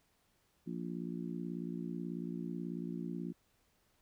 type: harmonic tone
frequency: 58.27 Hz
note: A#1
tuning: in tune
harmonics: 3 / 4 / 5 / 6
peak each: -41 / -43 / -45 / -47 dBFS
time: 0.66-3.33 s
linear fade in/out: 20 ms
effects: pink hiss -74 dBFS RMS until 4.01 s